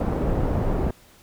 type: low-pass noise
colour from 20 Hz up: pink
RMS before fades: -23 dBFS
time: 0-0.91 s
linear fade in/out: 5 ms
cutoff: 650 Hz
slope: 12 dB/octave
effects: pink hiss -53 dBFS RMS until 1.22 s